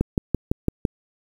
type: click train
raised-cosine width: 3 ms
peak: -6 dBFS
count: 6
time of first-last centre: 0.01-0.852 s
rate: 5.94 Hz
effects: 7-bit